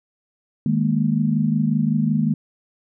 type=chord; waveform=sine; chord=D# suspended fourth; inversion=none; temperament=equal; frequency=155.56 / 207.7 / 233.1 Hz; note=D#3 / G#3 / A#3; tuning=0 / 0 / 0 cents; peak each=-21 dBFS; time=0.66-2.34 s; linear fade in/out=2 ms; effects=none